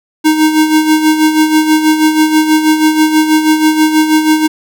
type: tone with tremolo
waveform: square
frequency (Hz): 311.1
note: D#4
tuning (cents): 0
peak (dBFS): -5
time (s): 0.24-4.48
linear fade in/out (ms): 20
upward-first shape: sine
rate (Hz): 6.2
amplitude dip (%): 60
effects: none